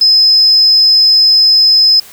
sine tone, 5100 Hz, D#8, 42 cents sharp, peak -4 dBFS, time 0.01-2 s, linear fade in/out 5 ms, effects white hiss -36 dBFS RMS until 2.12 s

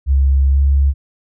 sine tone with pitch glide, 68.1 to 69.37 Hz, C#2 to C#2, -30 to +2 cents, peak -9 dBFS, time 0.06-0.94 s, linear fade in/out 50 ms, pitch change +32 cents, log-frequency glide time 0.51-0.58 s, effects none

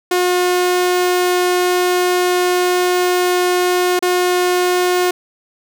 sawtooth tone with dropouts, 359.9 Hz, F#4, 48 cents flat, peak -9 dBFS, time 0.11-5.11 s, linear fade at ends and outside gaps 5 ms, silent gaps 3.992-4.024 s, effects none

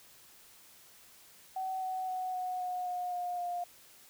sine tone with pitch steps, 756 / 748.6 / 741.3 / 734.1 / 726.9 / 719.8 / 712.7 / 705.8 Hz, F#5 / F#5 / F#5 / F#5 / F#5 / F#5 / F5 / F5, +37 / +20 / +3 / -14 / -31 / -48 / +35 / +18 cents, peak -33 dBFS, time 1.56-3.64 s, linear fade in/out 5 ms, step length 260 ms, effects white hiss -58 dBFS RMS until 4.09 s

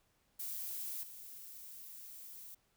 violet noise with level steps, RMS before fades -42 / -51 dBFS, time 0.39-2.55 s, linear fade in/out 10 ms, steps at 1.03 s, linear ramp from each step 2 ms, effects pink hiss -75 dBFS RMS until 2.76 s

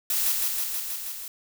blue noise with echo, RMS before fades -25 dBFS, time 0.1-0.32 s, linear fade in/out 2 ms, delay 160 ms, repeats 6, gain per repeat -2 dB, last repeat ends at 1.28 s, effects none

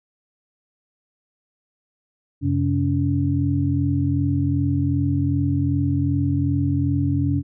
sine tone cluster, 91.6 / 134.2 / 284 Hz, F#2 / C3 / C#4, -17 / +44 / +42 cents, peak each -22 dBFS, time 2.41-7.43 s, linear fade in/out 50 ms, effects none

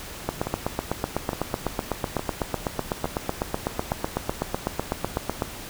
two click trains, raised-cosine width 1 ms, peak -13 / -9 dBFS, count 5 / 42, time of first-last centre 0.47-3.918 / 0.29-5.421 s, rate 1.16 / 7.99 Hz, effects pink hiss -38 dBFS RMS until 5.69 s

